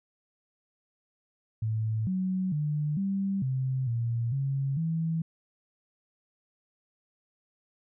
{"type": "tone with pitch steps", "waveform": "sine", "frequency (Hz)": [110.1, 186.6, 149.4, 195.5, 130.8, 116.9, 136.8, 163], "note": ["A2", "F#3", "D3", "G3", "C3", "A#2", "C#3", "E3"], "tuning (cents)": [2, 15, 30, -4, 0, 5, -23, -19], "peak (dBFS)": -26, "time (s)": [1.62, 5.22], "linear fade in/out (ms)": 5, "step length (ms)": 450, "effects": []}